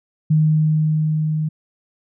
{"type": "tone with level ramp", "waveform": "sine", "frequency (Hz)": 155.1, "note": "D#3", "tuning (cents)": -5, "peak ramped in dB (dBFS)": [-11, -18], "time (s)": [0.3, 1.49], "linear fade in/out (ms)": 10, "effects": []}